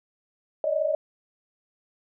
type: tone cluster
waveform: sine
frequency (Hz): 571 / 604 / 627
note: D5 / D5 / D#5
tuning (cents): -49 / +48 / +13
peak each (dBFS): -27 / -29 / -25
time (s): 0.64-0.95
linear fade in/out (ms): 2
effects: none